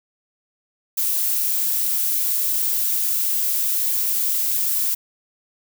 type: noise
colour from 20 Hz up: violet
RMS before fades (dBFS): -21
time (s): 0.97-4.95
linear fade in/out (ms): 10
effects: none